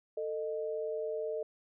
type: tone pair together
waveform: sine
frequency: 445.5 / 616 Hz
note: A4 / D#5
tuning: +22 / -17 cents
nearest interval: tritone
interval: 561 cents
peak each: -35 / -37 dBFS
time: 0.17-1.43 s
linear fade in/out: 5 ms
effects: none